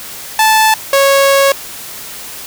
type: tone pair in turn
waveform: sawtooth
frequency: 875 / 551.2 Hz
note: A5 / C#5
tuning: -10 / -10 cents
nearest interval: minor sixth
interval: 800 cents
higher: first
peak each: -3 dBFS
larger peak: neither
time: 0.39-0.74 / 0.93-1.52 s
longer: second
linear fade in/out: 2 ms
effects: white hiss -28 dBFS RMS until 2.46 s